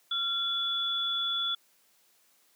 sine tone pair together, 1376 / 3433 Hz, F6 / A7, -26 / -43 cents, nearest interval octave + major third, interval 1583 cents, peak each -36 / -28 dBFS, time 0.11-1.55 s, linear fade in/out 5 ms, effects white hiss -66 dBFS RMS until 2.55 s + high-pass 200 Hz 12 dB/octave

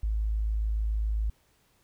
sine tone, 53.6 Hz, A1, 45 cents flat, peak -25 dBFS, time 0.03-1.3 s, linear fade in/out 5 ms, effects pink hiss -67 dBFS RMS until 1.83 s

